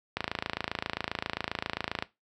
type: click train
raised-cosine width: 0.3 ms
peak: -13 dBFS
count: 52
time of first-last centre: 0.17-2.025 s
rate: 27.5 Hz
effects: noise-tail reverb RT60 0.2 s tail -17 dB re dry + high-pass 60 Hz 12 dB/octave

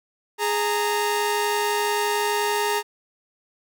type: tone pair together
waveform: sawtooth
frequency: 415.3 / 922.1 Hz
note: G#4 / A#5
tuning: 0 / -19 cents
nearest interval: octave + major second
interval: 1381 cents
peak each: -20 dBFS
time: 0.38-2.83 s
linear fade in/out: 50 ms
effects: none

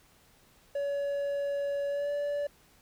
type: tone with pitch glide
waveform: triangle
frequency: 566 to 577.9 Hz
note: C#5 to D5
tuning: +36 to -28 cents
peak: -27 dBFS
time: 0.75-2.47 s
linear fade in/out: 5 ms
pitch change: +36 cents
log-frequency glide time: 1.88-2.11 s
effects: pink hiss -62 dBFS RMS until 2.81 s

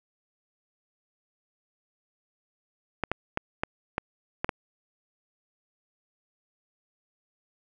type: clicks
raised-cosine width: 0.5 ms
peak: -11 dBFS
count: 7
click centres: 3.037 / 3.116 / 3.374 / 3.635 / 3.981 / 4.445 / 4.492 s
effects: none

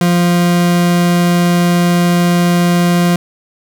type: tone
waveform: 40% pulse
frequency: 174.61 Hz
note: F3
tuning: in tune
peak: -8 dBFS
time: 0.01-3.16 s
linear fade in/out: 2 ms
effects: none

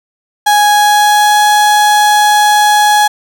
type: tone with pitch glide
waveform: 35% pulse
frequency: 830.6 to 837.8 Hz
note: G#5 to G#5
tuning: 0 to +15 cents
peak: -4 dBFS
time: 0.46-3.08 s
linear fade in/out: 10 ms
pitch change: +15 cents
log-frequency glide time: 0.71-1.39 s
effects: none

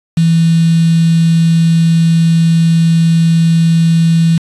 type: tone with quantisation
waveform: sine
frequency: 165.1 Hz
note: E3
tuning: 3 cents sharp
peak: -6 dBFS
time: 0.17-4.38 s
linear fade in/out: 5 ms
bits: 4
effects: resampled to 24000 Hz

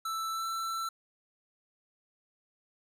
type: tone with pitch glide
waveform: square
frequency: 1323 to 1336.1 Hz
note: E6 to E6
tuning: +6 to +23 cents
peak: -33 dBFS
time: 0.05-0.89 s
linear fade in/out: 5 ms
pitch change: +17 cents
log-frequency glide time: 0.32-0.45 s
effects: resampled to 32000 Hz

